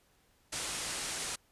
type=low-pass noise; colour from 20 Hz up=white; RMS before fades=-38 dBFS; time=0.52-1.36 s; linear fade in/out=10 ms; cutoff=10000 Hz; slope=48 dB/octave; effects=pink hiss -69 dBFS RMS until 1.51 s + resampled to 32000 Hz